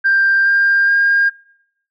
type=tone with pitch steps; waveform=sine; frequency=1584 / 1598.7 / 1613.6 Hz; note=G6 / G6 / G6; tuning=+18 / +34 / +50 cents; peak=-9 dBFS; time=0.04-1.3 s; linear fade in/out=20 ms; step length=420 ms; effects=noise-tail reverb RT60 0.8 s tail -24 dB re dry + tanh soft clip ceiling -6 dBFS